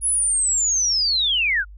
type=linear sweep; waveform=sine; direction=down; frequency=10540 to 1379 Hz; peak=-17 dBFS; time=0.01-1.65 s; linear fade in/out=50 ms; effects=added 50 Hz sine -38 dBFS peak until 1.77 s